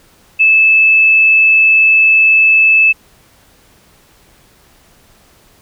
sine tone, 2618 Hz, E7, 13 cents flat, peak -5 dBFS, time 0.39-2.93 s, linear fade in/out 20 ms, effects pink hiss -48 dBFS RMS until 5.61 s

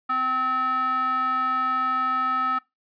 square tone with band-pass filter, 258.1 Hz, C4, 23 cents flat, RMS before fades -24 dBFS, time 0.09-2.59 s, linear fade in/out 10 ms, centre 1300 Hz, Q 5.7, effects noise-tail reverb RT60 0.2 s tail -22 dB re dry + resampled to 11025 Hz

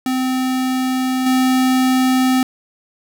square tone with level steps, 258 Hz, C4, 24 cents flat, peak -17 / -13 dBFS, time 0.06-2.43 s, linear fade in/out 2 ms, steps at 1.26 s, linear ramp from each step 5 ms, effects none

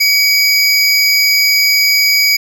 square tone pair together, 2264 / 4892 Hz, C#7 / D#8, +36 / -30 cents, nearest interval octave + minor second, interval 1334 cents, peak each -12 dBFS, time 0-2.37 s, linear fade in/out 10 ms, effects none

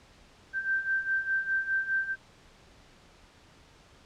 sine beating tone pair, 1562 / 1566.9 Hz, G6 / G6, -7 / -1 cents, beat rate 4.9 Hz, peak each -32 / -28 dBFS, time 0.53-2.16 s, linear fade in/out 50 ms, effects pink hiss -57 dBFS RMS until 4.05 s + low-pass 6000 Hz 12 dB/octave

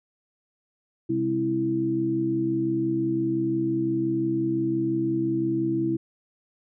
harmonic tone with a mistuned harmonic, 65.8 Hz, C2, 10 cents sharp, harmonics 2 / 3 / 4 / 5, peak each -31 / -34 / -34 / -23 dBFS, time 1.09-5.97 s, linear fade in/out 10 ms, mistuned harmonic 3, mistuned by +38 cents, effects none

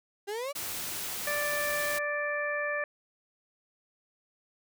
35% pulse exponential sweep, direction up, 392 to 590 Hz, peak -31 dBFS, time 0.27-0.53 s, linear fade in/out 20 ms
white noise, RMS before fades -36 dBFS, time 0.55-1.99 s, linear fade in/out 10 ms
harmonic tone, 587.3 Hz, D5, in tune, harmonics 1 / 2 / 3 / 4, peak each -33 / -38 / -32 / -39 dBFS, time 1.27-2.84 s, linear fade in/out 2 ms
effects none

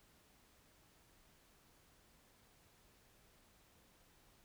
silence, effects pink hiss -69 dBFS RMS until 4.44 s

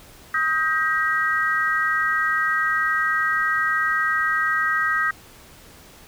sine tone cluster, 1263 / 1575 / 1896 Hz, D#6 / G6 / A#6, +26 / +8 / +29 cents, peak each -23 dBFS, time 0.34-5.11 s, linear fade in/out 5 ms, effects pink hiss -47 dBFS RMS until 6.07 s

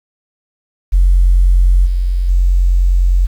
sine tone with level steps, 44.86 Hz, F1, 47 cents sharp, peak -5 / -11 / -7 dBFS, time 0.92-3.27 s, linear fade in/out 20 ms, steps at 1.85 / 2.28 s, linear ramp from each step 20 ms, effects tanh soft clip ceiling -1 dBFS + 7-bit

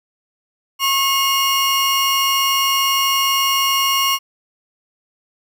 35% pulse tone pair together, 1086.5 / 2841 Hz, C#6 / F7, -35 / +29 cents, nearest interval octave + perfect fourth, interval 1664 cents, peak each -16 dBFS, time 0.79-4.19 s, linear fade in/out 50 ms, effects none

